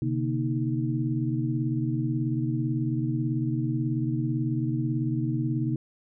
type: tone cluster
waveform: sine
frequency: 129.2 / 147.4 / 236.8 / 313.8 Hz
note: C3 / D3 / A#3 / D#4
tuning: -21 / +7 / +27 / +15 cents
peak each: -27 / -33 / -32 / -30 dBFS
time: 0.02-5.76 s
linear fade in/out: 2 ms
effects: none